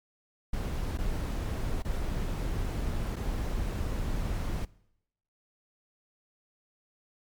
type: noise with dropouts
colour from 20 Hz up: brown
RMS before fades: -31 dBFS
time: 0.53-4.65 s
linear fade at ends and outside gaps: 5 ms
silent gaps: 0.975-0.985 / 1.823-1.848 / 3.159-3.164 s
effects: noise-tail reverb RT60 0.8 s tail -22 dB re dry + MP3 96 kbps